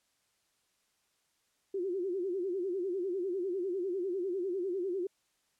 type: tone with vibrato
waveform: sine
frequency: 370 Hz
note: F#4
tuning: in tune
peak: -31 dBFS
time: 1.74-5.07 s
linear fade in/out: 5 ms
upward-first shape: sine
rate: 10 Hz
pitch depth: 130 cents each way
effects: white hiss -75 dBFS RMS until 5.59 s + low-pass 10000 Hz 12 dB/octave